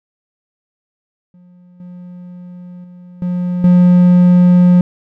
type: tone with level steps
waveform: triangle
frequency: 178.4 Hz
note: F3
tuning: 37 cents sharp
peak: -39 / -28 / -32 / -13 / -3 dBFS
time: 1.34-4.81 s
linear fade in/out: 2 ms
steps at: 1.8 / 2.84 / 3.22 / 3.64 s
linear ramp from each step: 2 ms
effects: none